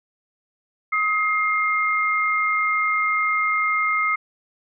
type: tone pair together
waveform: sine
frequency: 1265.5 / 2117 Hz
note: D#6 / C7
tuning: +29 / +20 cents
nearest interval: major sixth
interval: 891 cents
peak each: -21 dBFS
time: 0.92-4.16 s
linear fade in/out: 10 ms
effects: none